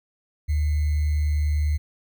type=tone with sample-and-hold; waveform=sine; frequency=75.1 Hz; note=D2; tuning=39 cents sharp; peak=-19 dBFS; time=0.48-1.78 s; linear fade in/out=20 ms; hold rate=2100 Hz; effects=none